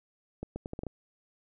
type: accelerating click train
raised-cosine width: 2 ms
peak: -23 dBFS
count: 7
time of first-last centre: 0.43-0.867 s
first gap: 130 ms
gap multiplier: 0.76
effects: none